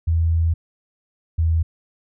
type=tone pair in turn; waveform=sine; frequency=82.41 / 81.56 Hz; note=E2 / E2; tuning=0 / -18 cents; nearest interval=unison; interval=18 cents; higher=first; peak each=-15 dBFS; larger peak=neither; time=0.07-0.54 / 1.38-1.63 s; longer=first; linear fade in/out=10 ms; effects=none